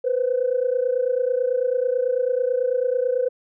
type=tone pair together; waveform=sine; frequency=488.9 / 518 Hz; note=B4 / C5; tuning=-18 / -17 cents; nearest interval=minor second; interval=101 cents; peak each=-21 dBFS; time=0.04-3.29 s; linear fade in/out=10 ms; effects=tanh soft clip ceiling -12 dBFS